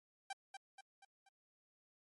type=tone with echo; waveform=sawtooth; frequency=784 Hz; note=G5; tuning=in tune; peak=-38 dBFS; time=0.3-0.33 s; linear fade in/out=5 ms; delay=240 ms; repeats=4; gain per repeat=-6 dB; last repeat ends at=1.29 s; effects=MP3 48 kbps